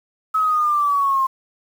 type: linear sweep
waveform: sine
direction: down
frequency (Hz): 1290 to 1054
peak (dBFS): -15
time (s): 0.34-1.27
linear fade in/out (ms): 10
effects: 7-bit